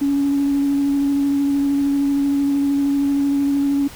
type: tone with vibrato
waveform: sine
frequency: 280.8 Hz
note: C#4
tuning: 22 cents sharp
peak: -14 dBFS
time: 0.01-3.88 s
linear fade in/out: 10 ms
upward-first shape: square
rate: 13 Hz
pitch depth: 11 cents each way
effects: tanh soft clip ceiling -11 dBFS + pink hiss -39 dBFS RMS until 3.95 s